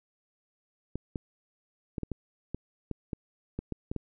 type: clicks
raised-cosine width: 3 ms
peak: -20 dBFS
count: 12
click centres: 0.956 / 1.158 / 1.982 / 2.033 / 2.117 / 2.546 / 2.913 / 3.132 / 3.59 / 3.723 / 3.915 / 3.963 s
effects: none